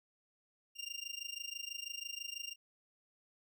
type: tone with amplitude modulation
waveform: 25% pulse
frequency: 2794 Hz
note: F7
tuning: in tune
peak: -34 dBFS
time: 0.75-2.56 s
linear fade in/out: 50 ms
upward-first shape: sine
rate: 26.1 Hz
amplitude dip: 90%
effects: none